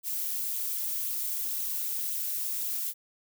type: noise with flanger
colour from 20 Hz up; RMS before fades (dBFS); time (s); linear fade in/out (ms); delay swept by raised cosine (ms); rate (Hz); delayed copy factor
violet; -32; 0.03-2.94; 50; 0.27 to 5.37; 1.9; +0.5
effects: none